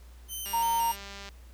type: tone with vibrato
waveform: 5% pulse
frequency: 2952 Hz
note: F#7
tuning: 5 cents flat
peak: -27 dBFS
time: 0.28-0.97 s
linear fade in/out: 50 ms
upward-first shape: square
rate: 2.9 Hz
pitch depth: 69 cents each way
type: click train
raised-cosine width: 0.2 ms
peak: -26 dBFS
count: 166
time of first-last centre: 0.46-1.289 s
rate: 199 Hz
type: tone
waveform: sine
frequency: 925 Hz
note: A#5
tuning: 14 cents flat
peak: -24 dBFS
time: 0.53-0.92 s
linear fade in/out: 10 ms
effects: added 60 Hz sine -47 dBFS peak until 1.53 s + pink hiss -60 dBFS RMS until 1.53 s